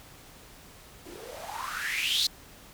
blue noise with band-pass filter sweep, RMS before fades -32 dBFS, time 1.05-2.27 s, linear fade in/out 5 ms, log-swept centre 300 to 4300 Hz, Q 8.9, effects pink hiss -51 dBFS RMS until 2.73 s

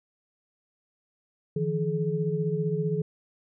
sine tone cluster, 153.4 / 168.7 / 425 Hz, D#3 / E3 / G#4, -24 / +40 / +40 cents, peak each -29 dBFS, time 1.56-3.02 s, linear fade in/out 5 ms, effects none

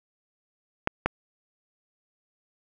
clicks, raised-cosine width 0.5 ms, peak -7 dBFS, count 2, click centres 0.874 / 1.06 s, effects none

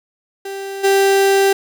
35% pulse tone with level steps, 392 Hz, G4, in tune, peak -23 / -9 dBFS, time 0.45-1.53 s, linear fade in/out 5 ms, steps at 0.83 s, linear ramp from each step 20 ms, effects none

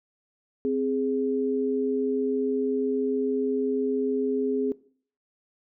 sine tone pair together, 261.6 / 415.3 Hz, C4 / G#4, 0 / 0 cents, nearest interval minor sixth, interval 800 cents, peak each -26 / -25 dBFS, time 0.65-4.72 s, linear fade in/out 0 ms, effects noise-tail reverb RT60 0.5 s tail -20 dB re dry

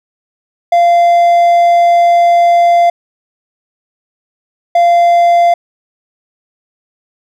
triangle tone bursts at uneven times, 691 Hz, F5, 19 cents flat, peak -3 dBFS, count 2, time 0.72-2.9 / 4.75-5.54 s, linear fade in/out 5 ms, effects none

